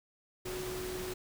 sine tone in noise, 367.7 Hz, F#4, 11 cents flat, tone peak -38 dBFS, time 0.45-1.14 s, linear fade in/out 10 ms, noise pink, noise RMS -42 dBFS, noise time 0.45-1.14 s, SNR +1 dB, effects none

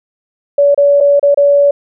sine tone with dropouts, 570 Hz, C#5, 48 cents sharp, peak -5 dBFS, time 0.58-1.71 s, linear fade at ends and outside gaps 5 ms, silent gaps 0.746-0.776 / 1.004-1.008 / 1.196-1.228 / 1.345-1.373 s, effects none

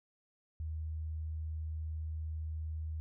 sine tone, 78.7 Hz, D#2, 20 cents sharp, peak -36 dBFS, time 0.6-3 s, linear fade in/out 0 ms, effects none

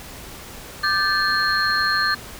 sine tone cluster, 1190 / 1558 / 1745 / 4231 Hz, D6 / G6 / A6 / C8, +22 / -11 / -15 / +19 cents, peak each -23 dBFS, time 0.83-2.15 s, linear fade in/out 10 ms, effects pink hiss -38 dBFS RMS until 2.39 s

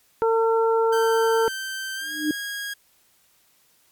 harmonic tone, 452.4 Hz, A4, 48 cents sharp, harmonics 1 / 2 / 3, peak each -18 / -24 / -28 dBFS, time 0.22-1.48 s, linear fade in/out 0 ms
sawtooth tone with pitch glide, 1555 to 1639.9 Hz, G6 to G#6, -14 to -22 cents, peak -25 dBFS, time 0.92-2.74 s, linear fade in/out 10 ms, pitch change +92 cents, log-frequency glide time 1.95-2.13 s
sine tone with exponential growth, 303.5 Hz, D#4, 43 cents flat, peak -16 dBFS, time 2.01-2.31 s, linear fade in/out 2 ms, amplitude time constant 64 ms
effects white hiss -61 dBFS RMS until 3.91 s + MP3 96 kbps

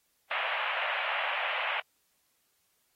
white band-pass noise, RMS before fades -32 dBFS, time 0.31-1.8 s, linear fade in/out 2 ms, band 580 to 2900 Hz, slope 48 dB/octave, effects white hiss -73 dBFS RMS until 2.95 s + AAC 48 kbps

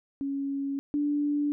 sine tone pair in turn, 277.2 / 291.7 Hz, C#4 / D4, 0 / -12 cents, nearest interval minor second, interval 88 cents, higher second, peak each -28 / -24 dBFS, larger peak second, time 0.21-0.79 / 0.94-1.52 s, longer neither, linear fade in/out 0 ms, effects none

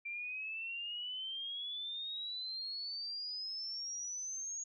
sine exponential sweep, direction up, 2355 to 6680 Hz, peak -39 dBFS, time 0.05-4.64 s, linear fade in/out 10 ms, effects none

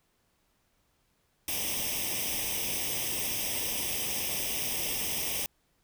white noise with comb filter, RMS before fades -32 dBFS, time 1.48-5.46 s, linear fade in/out 2 ms, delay 0.35 ms, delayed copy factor +0.85, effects pink hiss -72 dBFS RMS until 5.83 s

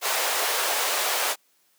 pink high-pass noise, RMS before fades -25 dBFS, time 0.01-1.36 s, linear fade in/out 50 ms, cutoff 510 Hz, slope 24 dB/octave, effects white hiss -65 dBFS RMS until 1.78 s + high-pass 200 Hz 12 dB/octave

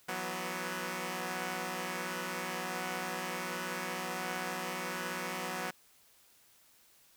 5% pulse chord, E suspended second, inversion none, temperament equal with one note detuned, 166.34 / 185 / 246.9 Hz, E3 / F#3 / B3, +16 / 0 / 0 cents, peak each -32 / -27 / -29 dBFS, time 0.08-5.71 s, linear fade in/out 10 ms, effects white hiss -64 dBFS RMS until 7.16 s

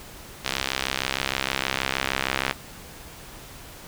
sawtooth tone with band-pass filter sweep, 66.4 Hz, C2, 26 cents sharp, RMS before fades -28 dBFS, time 0.44-2.53 s, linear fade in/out 20 ms, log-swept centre 3600 to 2300 Hz, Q 1, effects pink hiss -43 dBFS RMS until 3.87 s

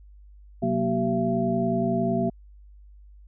sine tone cluster, 129.2 / 186.5 / 237.3 / 382.9 / 674 Hz, C3 / F#3 / A#3 / G4 / E5, -21 / +14 / +31 / -41 / +38 cents, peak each -31 / -28 / -26 / -29 / -27 dBFS, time 0.62-2.3 s, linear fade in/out 10 ms, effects added 50 Hz sine -46 dBFS peak until 3.27 s

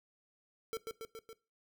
square tone with echo, 450 Hz, A4, 39 cents sharp, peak -36 dBFS, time 0.73-0.77 s, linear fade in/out 0 ms, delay 140 ms, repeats 4, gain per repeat -3 dB, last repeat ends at 1.33 s, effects noise-tail reverb RT60 0.3 s tail -19 dB re dry

